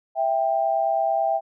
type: tone pair together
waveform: sine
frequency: 659.3 / 788.4 Hz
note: E5 / G5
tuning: 0 / +10 cents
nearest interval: minor third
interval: 310 cents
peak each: -22 dBFS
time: 0.15-1.41 s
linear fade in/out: 50 ms
effects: none